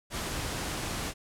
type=noise; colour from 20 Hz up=pink; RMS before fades=-34 dBFS; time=0.1-1.14 s; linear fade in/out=50 ms; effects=low-pass 11000 Hz 12 dB/octave